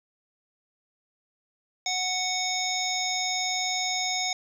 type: harmonic tone with a mistuned harmonic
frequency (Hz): 740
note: F#5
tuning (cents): 0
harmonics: 1 / 3 / 5 / 7 / 9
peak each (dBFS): -32 / -32 / -32 / -32 / -32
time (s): 1.86-4.33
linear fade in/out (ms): 2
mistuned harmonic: 7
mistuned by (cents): +40
effects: 9-bit